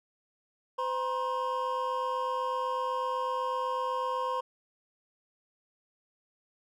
triangle tone cluster, 512 / 954 / 1062 Hz, C5 / A#5 / C6, -38 / +40 / +25 cents, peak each -32 / -32 / -31 dBFS, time 0.78-4.41 s, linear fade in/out 10 ms, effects none

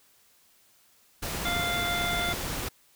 pink noise, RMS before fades -33 dBFS, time 1.22-2.69 s, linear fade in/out 10 ms
clicks, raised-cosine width 3 ms, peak -24 dBFS, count 11, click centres 1.347 / 1.485 / 1.566 / 1.597 / 1.796 / 1.83 / 2.011 / 2.132 / 2.195 / 2.288 / 2.338 s
harmonic tone, 698 Hz, F5, 1 cent flat, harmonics 1 / 2 / 3 / 5, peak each -33 / -33 / -33 / -33 dBFS, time 1.45-2.33 s, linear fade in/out 5 ms
effects white hiss -62 dBFS RMS until 2.95 s

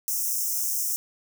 white high-pass noise, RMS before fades -27 dBFS, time 0.08-0.96 s, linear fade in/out 0 ms, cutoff 5400 Hz, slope 96 dB/octave, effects none

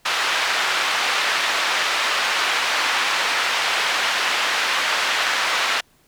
pink band-pass noise, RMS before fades -21 dBFS, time 0.05-5.81 s, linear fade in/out 10 ms, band 1100 to 3800 Hz, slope 12 dB/octave, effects pink hiss -58 dBFS RMS until 6.07 s

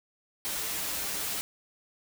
white noise with comb filter, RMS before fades -33 dBFS, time 0.45-1.41 s, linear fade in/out 0 ms, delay 8.1 ms, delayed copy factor -0.75, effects none

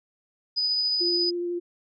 sine tone with tremolo, 4978 Hz, D#8, in tune, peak -21 dBFS, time 0.56-1.31 s, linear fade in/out 20 ms, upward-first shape triangle, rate 14 Hz, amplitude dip 25%
sine tone with vibrato, 349.2 Hz, F4, in tune, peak -26 dBFS, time 1-1.6 s, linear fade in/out 20 ms, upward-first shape triangle, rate 12 Hz, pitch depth 13 cents each way
effects none

